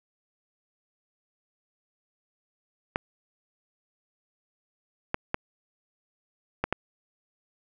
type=clicks; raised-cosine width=0.5 ms; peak=-10 dBFS; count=5; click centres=2.959 / 5.144 / 5.344 / 6.64 / 6.726 s; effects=none